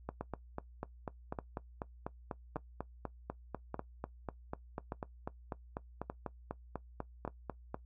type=two click trains; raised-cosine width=1 ms; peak=-24 / -24 dBFS; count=7 / 32; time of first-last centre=0.21-7.277 / 0.09-7.744 s; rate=0.849 / 4.05 Hz; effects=noise-tail reverb RT60 0.1 s tail -18 dB re dry + added 60 Hz sine -53 dBFS peak until 7.85 s